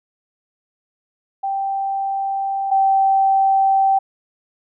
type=tone pair in turn; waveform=sine; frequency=783 / 777.1 Hz; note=G5 / G5; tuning=-2 / -15 cents; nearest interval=unison; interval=13 cents; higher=first; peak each=-19 / -12 dBFS; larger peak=second; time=1.43-2.71 / 2.71-3.99 s; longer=neither; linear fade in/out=10 ms; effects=none